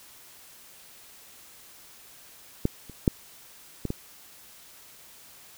clicks, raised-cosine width 3 ms, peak -9 / -30 / -6 / -16 / -16 dBFS, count 5, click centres 2.654 / 2.897 / 3.078 / 3.853 / 3.904 s, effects white hiss -51 dBFS RMS until 5.57 s

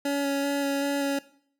25% pulse tone with vibrato, 280.6 Hz, C#4, 21 cents sharp, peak -21 dBFS, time 0.05-1.19 s, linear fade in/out 5 ms, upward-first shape square, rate 2.6 Hz, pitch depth 10 cents each way, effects noise-tail reverb RT60 0.6 s tail -19 dB re dry

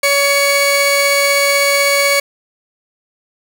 sawtooth tone pair together, 564 / 2240 Hz, C#5 / C#7, +30 / +18 cents, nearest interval 2 octaves, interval 2388 cents, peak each -10 dBFS, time 0.03-2.2 s, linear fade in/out 5 ms, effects none

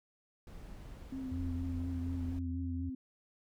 brown noise, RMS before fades -48 dBFS, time 0.47-2.39 s, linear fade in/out 2 ms
sine tone with vibrato, 261.6 Hz, C4, in tune, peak -38 dBFS, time 1.12-2.95 s, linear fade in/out 5 ms, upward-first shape triangle, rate 4.2 Hz, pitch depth 38 cents each way
sine tone, 84.7 Hz, E2, 48 cents sharp, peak -36 dBFS, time 1.31-2.9 s, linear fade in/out 10 ms
effects none

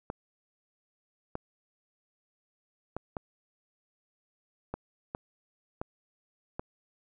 clicks, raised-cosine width 1 ms, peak -20 dBFS, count 8, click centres 0.101 / 1.354 / 2.966 / 3.168 / 4.74 / 5.149 / 5.815 / 6.595 s, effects none

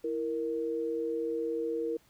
sine tone pair together, 329.7 / 466.2 Hz, E4 / A#4, 0 / 0 cents, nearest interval tritone, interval 600 cents, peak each -35 / -31 dBFS, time 0.04-1.97 s, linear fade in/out 5 ms, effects pink hiss -65 dBFS RMS until 2.09 s

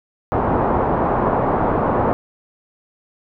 white low-pass noise, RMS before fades -18 dBFS, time 0.32-2.13 s, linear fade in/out 0 ms, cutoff 990 Hz, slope 24 dB/octave, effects none

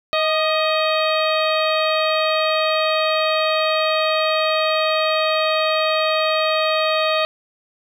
harmonic tone with a mistuned harmonic, 630 Hz, D#5, 21 cents sharp, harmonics 1 / 2 / 3 / 4 / 5 / 6 / 7, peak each -19 / -22 / -29 / -25 / -30 / -27 / -30 dBFS, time 0.13-7.25 s, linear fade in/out 0 ms, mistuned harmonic 2, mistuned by -41 cents, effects 8-bit

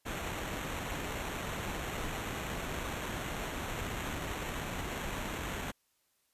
pink noise with sample-and-hold, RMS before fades -38 dBFS, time 0.05-5.72 s, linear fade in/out 20 ms, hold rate 4900 Hz, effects white hiss -75 dBFS RMS until 6.33 s + resampled to 32000 Hz

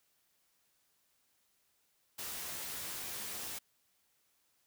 white noise with comb filter, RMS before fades -42 dBFS, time 2.18-3.59 s, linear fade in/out 10 ms, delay 15 ms, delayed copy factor +0.55, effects white hiss -75 dBFS RMS until 4.66 s

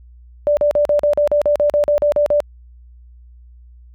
sine tone bursts, 587.3 Hz, D5, in tune, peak -11 dBFS, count 14, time 0.47-2.403 s, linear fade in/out 0 ms, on 100 ms, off 41 ms, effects added 60 Hz sine -40 dBFS peak until 3.94 s

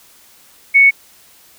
sine tone, 2217 Hz, C#7, in tune, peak -5 dBFS, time 0.74-0.91 s, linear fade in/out 20 ms, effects white hiss -47 dBFS RMS until 1.58 s

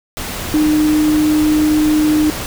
sine tone in noise, 305.2 Hz, D#4, 33 cents flat, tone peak -10 dBFS, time 0.54-2.3 s, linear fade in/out 0 ms, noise pink, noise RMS -24 dBFS, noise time 0.17-2.46 s, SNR +11 dB, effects none

